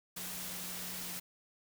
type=tone in noise; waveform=sine; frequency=181.4 Hz; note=F#3; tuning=34 cents flat; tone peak=-51 dBFS; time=0.16-1.2 s; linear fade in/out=10 ms; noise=white; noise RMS=-42 dBFS; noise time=0.16-1.2 s; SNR=-12 dB; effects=none